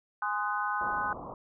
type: chord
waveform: sine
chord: Ab dominant seventh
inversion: none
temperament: just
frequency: 830.6 / 1038.3 / 1245.9 / 1495.1 Hz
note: Ab5 / C6 / Eb6 / Gb6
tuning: 0 / -14 / +2 / +18 cents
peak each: -34 dBFS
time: 0.22-1.13 s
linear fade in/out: 2 ms
type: low-pass noise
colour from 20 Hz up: white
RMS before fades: -42 dBFS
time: 0.81-1.34 s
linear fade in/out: 2 ms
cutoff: 1200 Hz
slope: 96 dB/octave
effects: none